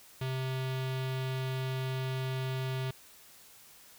square tone with low-pass filter, 130.81 Hz, C3, in tune, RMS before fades -34 dBFS, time 0.21-2.91 s, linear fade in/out 5 ms, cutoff 3600 Hz, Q 2, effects white hiss -56 dBFS RMS until 3.98 s

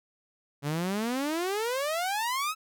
sawtooth exponential sweep, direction up, 138.59 to 1318.5 Hz, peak -24 dBFS, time 0.62-2.55 s, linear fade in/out 50 ms, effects none

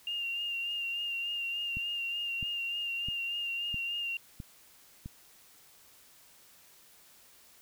sine tone with vibrato, 2794 Hz, F7, in tune, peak -32 dBFS, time 0.07-4.17 s, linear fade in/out 2 ms, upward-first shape sine, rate 3.4 Hz, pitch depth 29 cents each way
click train, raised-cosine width 5 ms, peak -28 dBFS, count 6, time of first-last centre 1.77-5.059 s, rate 1.52 Hz
effects white hiss -59 dBFS RMS until 7.61 s

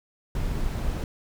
brown noise, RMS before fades -27 dBFS, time 0.35-1.04 s, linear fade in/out 2 ms, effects none

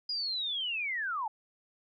sine linear sweep, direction down, 4949 to 817 Hz, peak -31 dBFS, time 0.09-1.28 s, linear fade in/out 5 ms, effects none

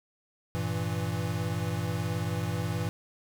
square chord, E diminished, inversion first, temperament equal, 98 / 116.54 / 164.81 Hz, G2 / Bb2 / E3, 0 / 0 / 0 cents, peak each -34 dBFS, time 0.55-2.89 s, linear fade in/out 0 ms, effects none

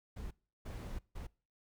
brown noise bursts at uneven times, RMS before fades -43 dBFS, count 3, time 0.16-0.31 / 0.65-0.99 / 1.15-1.27 s, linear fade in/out 10 ms, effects noise-tail reverb RT60 0.4 s tail -24 dB re dry

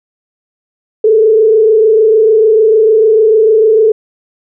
sine tone with frequency modulation, 437.3 Hz, A4, 11 cents flat, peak -4 dBFS, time 1.04-3.92 s, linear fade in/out 5 ms, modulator 26.7 Hz, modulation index 0.71, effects none

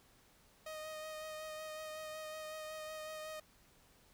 sawtooth tone with vibrato, 622.3 Hz, D#5, in tune, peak -40 dBFS, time 0.66-3.4 s, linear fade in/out 5 ms, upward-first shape sine, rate 5.4 Hz, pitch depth 15 cents each way, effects pink hiss -67 dBFS RMS until 4.13 s

